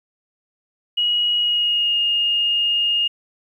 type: tone with pitch glide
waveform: sine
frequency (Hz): 2900 to 2842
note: F#7 to F7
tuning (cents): -35 to +30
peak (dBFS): -16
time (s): 0.97-3.08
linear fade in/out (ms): 10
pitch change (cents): -35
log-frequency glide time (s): 1.39-1.98
effects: 9-bit